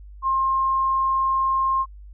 sine tone, 1064 Hz, C6, 29 cents sharp, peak -18 dBFS, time 0.22-1.86 s, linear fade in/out 50 ms, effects added 50 Hz sine -39 dBFS peak until 2.13 s

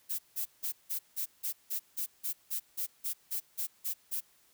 violet noise bursts, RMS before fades -34 dBFS, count 16, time 0.09-4.208 s, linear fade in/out 20 ms, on 98 ms, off 170 ms, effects white hiss -66 dBFS RMS until 4.53 s

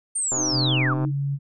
sine linear sweep, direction down, 8940 to 1030 Hz, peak -22 dBFS, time 0.15-0.94 s, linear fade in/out 10 ms
click train, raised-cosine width 1 ms, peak -18 dBFS, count 95, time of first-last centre 0.32-1.049 s, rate 129 Hz
sine tone with vibrato, 303.8 Hz, D#4, 41 cents flat, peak -27 dBFS, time 0.35-1.12 s, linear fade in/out 50 ms, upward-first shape square, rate 3.2 Hz, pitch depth 24 cents each way
sine tone with pitch glide, 130.81 to 140.2 Hz, C3 to C#3, 0 to +20 cents, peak -22 dBFS, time 0.5-1.39 s, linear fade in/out 50 ms, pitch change +120 cents, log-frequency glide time 0.92-1.05 s
effects none

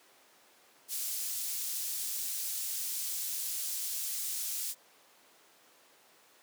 pink high-pass noise, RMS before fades -36 dBFS, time 0.88-4.75 s, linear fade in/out 50 ms, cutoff 6800 Hz, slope 12 dB/octave, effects pink hiss -61 dBFS RMS until 6.42 s + high-pass 400 Hz 12 dB/octave

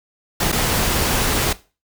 pink noise with dropouts, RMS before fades -19 dBFS, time 0.4-1.53 s, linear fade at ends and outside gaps 5 ms, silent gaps 0.518-0.525 s, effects noise-tail reverb RT60 0.3 s tail -17 dB re dry

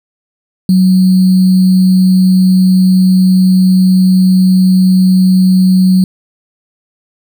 sine tone with sample-and-hold, 185.8 Hz, F#3, 7 cents sharp, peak -4 dBFS, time 0.69-6.04 s, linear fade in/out 2 ms, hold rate 4410 Hz, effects none

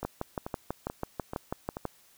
two click trains, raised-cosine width 1 ms, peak -17 / -21 dBFS, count 12 / 5, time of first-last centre 0.05-1.853 / 0.03-1.769 s, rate 6.1 / 2.3 Hz, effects white hiss -61 dBFS RMS until 2.17 s

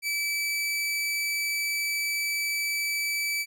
sawtooth tone, 2307 Hz, D7, 31 cents flat, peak -23 dBFS, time 0.02-3.46 s, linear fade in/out 50 ms, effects none

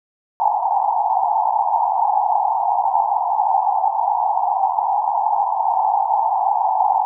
white band-pass noise, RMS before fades -18 dBFS, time 0.4-7.05 s, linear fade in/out 0 ms, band 740 to 920 Hz, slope 96 dB/octave, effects none

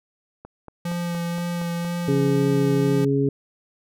click train, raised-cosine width 1 ms, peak -25 dBFS, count 7, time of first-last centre 0.45-1.849 s, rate 4.29 Hz
square tone with vibrato, 172.2 Hz, F3, 24 cents flat, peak -25 dBFS, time 0.85-3.05 s, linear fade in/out 5 ms, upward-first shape sine, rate 2 Hz, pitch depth 14 cents each way
harmonic tone, 138.59 Hz, C#3, in tune, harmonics 1 / 2 / 3, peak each -22 / -22 / -22 dBFS, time 2.08-3.29 s, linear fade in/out 2 ms
effects none

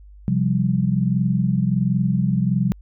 sine chord, C suspended fourth, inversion none, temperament equal, 130.81 / 174.61 / 196 Hz, C3 / F3 / G3, 0 / 0 / 0 cents, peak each -21 dBFS, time 0.28-2.72 s, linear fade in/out 0 ms, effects added 50 Hz sine -41 dBFS peak until 2.81 s

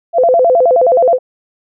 sine tone with vibrato, 588 Hz, D5, 2 cents sharp, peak -6 dBFS, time 0.13-1.19 s, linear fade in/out 50 ms, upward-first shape square, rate 9.5 Hz, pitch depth 250 cents each way, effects none

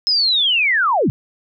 sine linear sweep, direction down, 5180 to 98 Hz, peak -13 dBFS, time 0.07-1.1 s, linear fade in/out 0 ms, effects none

